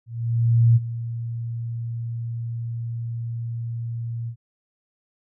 sine tone with ADSR envelope, 116.54 Hz, A#2, in tune, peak -11 dBFS, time 0.06-4.36 s, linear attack 700 ms, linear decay 28 ms, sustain -15 dB, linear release 80 ms, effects none

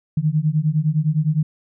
sine beating tone pair, 149.1 / 158.9 Hz, D3 / D#3, +27 / +37 cents, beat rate 9.8 Hz, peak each -19 / -19 dBFS, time 0.17-1.43 s, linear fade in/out 5 ms, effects none

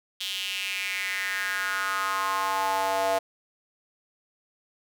square tone with high-pass filter sweep, 96.4 Hz, G2, 28 cents flat, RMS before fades -28 dBFS, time 0.2-3.19 s, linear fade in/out 10 ms, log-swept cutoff 3300 to 660 Hz, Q 4.4, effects none

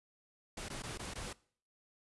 pink noise with dropouts, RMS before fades -43 dBFS, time 0.57-1.33 s, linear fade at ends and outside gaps 5 ms, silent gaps 0.686-0.7 / 0.823-0.834 / 0.976-0.993 / 1.138-1.154 s, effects noise-tail reverb RT60 0.5 s tail -21 dB re dry + resampled to 24000 Hz

